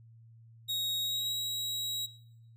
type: tone with pitch glide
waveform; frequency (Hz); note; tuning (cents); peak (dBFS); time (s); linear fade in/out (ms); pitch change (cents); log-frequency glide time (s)
40% pulse; 3777 to 3847; A#7 to B7; +22 to -46; -30; 0.68-2.07; 20; +32; 1-1.33
effects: noise-tail reverb RT60 0.8 s tail -19 dB re dry + added 114 Hz sine -53 dBFS peak until 2.56 s